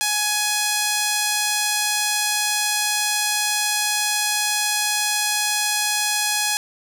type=tone; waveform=5% pulse; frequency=838 Hz; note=G#5; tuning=15 cents sharp; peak=-7 dBFS; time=0.01-6.57 s; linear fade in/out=0 ms; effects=none